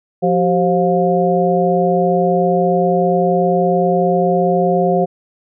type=harmonic tone with a mistuned harmonic; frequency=177 Hz; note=F3; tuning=23 cents sharp; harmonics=1 / 2 / 3 / 4; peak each=-17 / -17 / -17 / -17 dBFS; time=0.22-5.06 s; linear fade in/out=20 ms; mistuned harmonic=2; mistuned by=+140 cents; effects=none